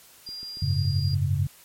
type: tone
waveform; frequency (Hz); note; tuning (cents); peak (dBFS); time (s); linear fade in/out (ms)
sine; 4800; D8; +37; -34; 0.26-1.15; 10
type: click train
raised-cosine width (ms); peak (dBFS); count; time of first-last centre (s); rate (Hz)
3; -35; 7; 0.29-1.134; 7.11
type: chord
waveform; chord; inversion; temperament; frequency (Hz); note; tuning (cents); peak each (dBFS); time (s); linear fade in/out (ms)
sine; F# suspended second; none; equal; 92.5 / 103.83 / 138.59; F#2 / G#2 / C#3; 0 / 0 / 0; -25 / -27 / -25; 0.62-1.47; 5
effects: white hiss -52 dBFS RMS until 1.64 s + MP3 64 kbps